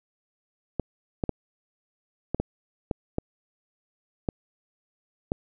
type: clicks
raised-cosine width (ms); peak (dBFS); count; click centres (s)
2; -12; 9; 0.797 / 1.238 / 1.293 / 2.346 / 2.4 / 2.912 / 3.184 / 4.288 / 5.319
effects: none